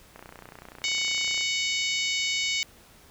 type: click train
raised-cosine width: 0.5 ms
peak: -28 dBFS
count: 39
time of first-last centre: 0.16-1.41 s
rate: 30.4 Hz
type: harmonic tone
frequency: 743 Hz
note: F#5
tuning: 7 cents sharp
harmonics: 3 / 4 / 5 / 6 / 7 / 8 / 9 / 10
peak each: -29 / -31 / -33 / -35 / -36 / -37 / -38 / -39 dBFS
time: 0.84-2.63 s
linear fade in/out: 0 ms
effects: pink hiss -54 dBFS RMS until 3.1 s